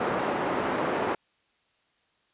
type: band-pass noise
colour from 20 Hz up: pink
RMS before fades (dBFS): -28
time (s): 0-1.15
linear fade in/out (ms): 5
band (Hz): 310 to 1300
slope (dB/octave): 12
effects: white hiss -69 dBFS RMS until 2.33 s + resampled to 8000 Hz